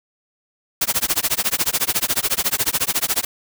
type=noise with tremolo; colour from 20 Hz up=white; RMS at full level=-17 dBFS; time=0.81-3.25 s; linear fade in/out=5 ms; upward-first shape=sine; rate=14 Hz; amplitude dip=100%; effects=none